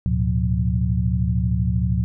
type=tone cluster; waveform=sine; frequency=73.1 / 110.1 / 123 / 178.8 Hz; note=D2 / A2 / B2 / F3; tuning=-7 / +2 / -7 / +41 cents; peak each=-22 / -23 / -24 / -24 dBFS; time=0.06-2.04 s; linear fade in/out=0 ms; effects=none